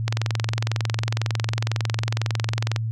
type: click train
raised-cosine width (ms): 0.2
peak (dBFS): -7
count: 60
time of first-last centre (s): 0.08-2.762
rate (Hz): 22
effects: added 112 Hz sine -23 dBFS peak until 2.91 s